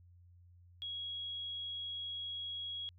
sine tone, 3315 Hz, G#7, 4 cents flat, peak -39 dBFS, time 0.82-2.89 s, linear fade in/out 0 ms, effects added 88 Hz sine -58 dBFS peak until 2.98 s

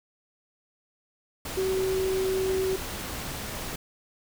sine tone in noise, 378.8 Hz, F#4, 41 cents sharp, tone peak -24 dBFS, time 1.57-2.76 s, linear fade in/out 5 ms, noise pink, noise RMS -35 dBFS, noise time 1.45-3.76 s, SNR +8 dB, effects none

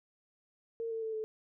sine tone with pitch steps, 457.7 / 450.4 / 443.1 / 436 Hz, A#4 / A4 / A4 / A4, -32 / +40 / +12 / -16 cents, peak -34 dBFS, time 0.8-1.24 s, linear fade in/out 0 ms, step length 110 ms, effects none

